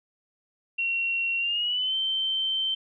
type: tone with pitch glide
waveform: sine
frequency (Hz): 2736 to 3107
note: F7 to G7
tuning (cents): -36 to -16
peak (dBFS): -24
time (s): 0.78-2.75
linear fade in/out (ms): 10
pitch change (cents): +220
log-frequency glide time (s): 1.38-1.96
effects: none

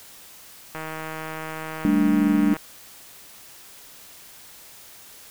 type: click train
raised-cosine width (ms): 0.5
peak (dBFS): -18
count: 288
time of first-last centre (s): 0.75-2.566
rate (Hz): 158
type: chord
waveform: sine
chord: G suspended second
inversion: none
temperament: equal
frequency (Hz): 196 / 220 / 293.7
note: G3 / A3 / D4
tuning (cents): 0 / 0 / 0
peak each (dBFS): -22 / -22 / -19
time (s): 1.85-2.54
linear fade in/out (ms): 0
effects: white hiss -46 dBFS RMS until 5.3 s

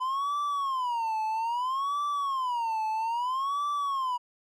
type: tone with vibrato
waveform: triangle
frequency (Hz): 1007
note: B5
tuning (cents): +33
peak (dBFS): -25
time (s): 0-4.18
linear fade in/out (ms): 20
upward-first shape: sine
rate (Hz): 0.61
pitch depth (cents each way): 250
effects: none

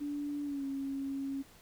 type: tone with pitch glide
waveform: sine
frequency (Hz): 290 to 273.7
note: D4 to C#4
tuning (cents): -22 to -22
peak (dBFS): -34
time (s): 0-1.43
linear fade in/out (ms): 20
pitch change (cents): -100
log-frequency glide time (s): 0.44-0.65
effects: pink hiss -59 dBFS RMS until 1.61 s

